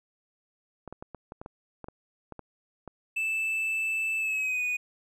clicks, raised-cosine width 1 ms, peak -26 dBFS, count 12, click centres 0.877 / 0.926 / 1.025 / 1.147 / 1.321 / 1.415 / 1.461 / 1.843 / 1.885 / 2.323 / 2.393 / 2.877 s
triangle tone with pitch glide, 2637 to 2475 Hz, E7 to D#7, 0 to -10 cents, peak -25 dBFS, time 3.16-4.77 s, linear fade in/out 10 ms, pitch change -110 cents, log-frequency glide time 4.18-4.63 s
effects none

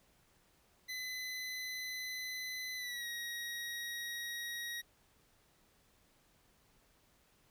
25% pulse tone with pitch glide, 2017 to 1892.8 Hz, B6 to A#6, +36 to +26 cents, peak -36 dBFS, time 0.88-4.82 s, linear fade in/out 20 ms, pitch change -110 cents, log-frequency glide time 2.76-3.06 s, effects pink hiss -70 dBFS RMS until 7.5 s

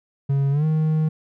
triangle tone with pitch glide, 138.59 to 156.46 Hz, C#3 to D#3, 0 to +10 cents, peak -15 dBFS, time 0.29-1.09 s, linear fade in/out 10 ms, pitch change +210 cents, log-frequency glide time 0.51-0.65 s, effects none

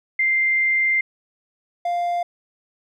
sine / triangle tone pair in turn, 2093 / 698.5 Hz, C7 / F5, 0 / 0 cents, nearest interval octave + perfect fifth, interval 1900 cents, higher first, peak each -16 / -18 dBFS, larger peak first, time 0.19-1.01 / 1.85-2.23 s, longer first, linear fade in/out 5 ms, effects none

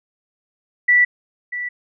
sine tone with echo, 1962 Hz, B6, 12 cents flat, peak -10 dBFS, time 0.88-1.05 s, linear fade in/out 10 ms, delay 640 ms, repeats 1, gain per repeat -13 dB, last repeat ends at 1.69 s, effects none

